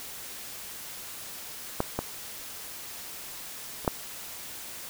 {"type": "clicks", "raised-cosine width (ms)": 1, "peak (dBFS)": [-10, -13, -26, -8], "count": 4, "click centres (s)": [1.804, 1.99, 3.848, 3.878], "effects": ["white hiss -41 dBFS RMS until 4.89 s"]}